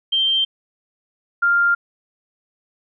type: tone pair in turn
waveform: sine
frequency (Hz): 3147 / 1397.4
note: G7 / F6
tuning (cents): +6 / +1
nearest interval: octave + major second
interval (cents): 1405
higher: first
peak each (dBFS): -15 / -13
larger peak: second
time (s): 0.12-0.45 / 1.42-1.75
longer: neither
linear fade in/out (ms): 10
effects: none